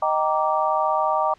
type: chord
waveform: sine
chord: Eb major seventh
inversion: none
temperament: just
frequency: 622.3 / 777.8 / 933.4 / 1166.7 Hz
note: Eb5 / G5 / Bb5 / D6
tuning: 0 / -14 / +2 / -12 cents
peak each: -24 dBFS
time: 0.02-1.34 s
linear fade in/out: 5 ms
effects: pink hiss -56 dBFS RMS until 1.38 s + low-pass 5000 Hz 12 dB/octave